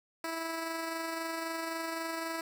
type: tone with amplitude modulation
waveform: 10% pulse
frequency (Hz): 327.9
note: E4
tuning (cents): -9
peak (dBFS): -25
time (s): 0.24-2.41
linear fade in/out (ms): 2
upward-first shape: sine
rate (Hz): 23.8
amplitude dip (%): 30
effects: none